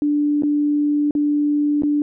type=tone with dropouts; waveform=sine; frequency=293.7 Hz; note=D4; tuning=in tune; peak=-15 dBFS; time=0.02-2.02 s; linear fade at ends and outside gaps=1 ms; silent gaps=0.423-0.434 / 1.109-1.151 / 1.822-1.834 s; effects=none